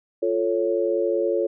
sine chord, F augmented, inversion none, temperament equal, 349.2 / 440 / 554.4 Hz, F4 / A4 / C#5, 0 / 0 / 0 cents, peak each -24 dBFS, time 0.22-1.47 s, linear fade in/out 10 ms, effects none

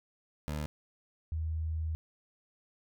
20% pulse / sine tone pair in turn, 75.2 / 79.71 Hz, D2 / D#2, +42 / +42 cents, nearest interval minor second, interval 100 cents, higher second, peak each -29 / -31 dBFS, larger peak first, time 0.48-0.66 / 1.32-1.95 s, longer second, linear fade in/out 0 ms, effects none

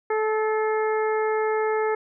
harmonic tone with a mistuned harmonic, 434.4 Hz, A4, 22 cents flat, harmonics 1 / 2 / 3 / 4 / 5, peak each -22 / -28 / -32 / -34 / -36 dBFS, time 0.1-1.95 s, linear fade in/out 5 ms, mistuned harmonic 5, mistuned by -31 cents, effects none

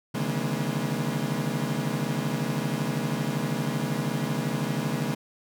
35% pulse tone cluster, 135.6 / 148.3 / 161 / 208.3 / 240.5 Hz, C#3 / D3 / E3 / G#3 / B3, -38 / +17 / -41 / +5 / -46 cents, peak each -31 dBFS, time 0.14-5.15 s, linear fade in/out 10 ms, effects none

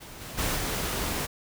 pink noise with level steps, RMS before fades -44 / -40 / -28 / -30 dBFS, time 0-1.27 s, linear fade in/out 20 ms, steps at 0.2 / 0.37 / 0.55 s, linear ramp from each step 20 ms, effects none

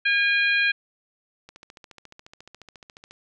harmonic tone, 813 Hz, G#5, 37 cents flat, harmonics 2 / 3 / 4 / 5, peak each -21 / -22 / -30 / -32 dBFS, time 0.05-0.72 s, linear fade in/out 10 ms
click train, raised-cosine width 0.2 ms, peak -27 dBFS, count 24, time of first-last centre 1.49-3.11 s, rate 14.2 Hz
effects none

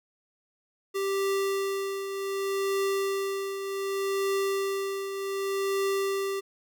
square tone with tremolo, 392 Hz, G4, in tune, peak -25 dBFS, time 0.94-6.41 s, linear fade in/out 20 ms, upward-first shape triangle, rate 0.66 Hz, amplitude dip 60%, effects none

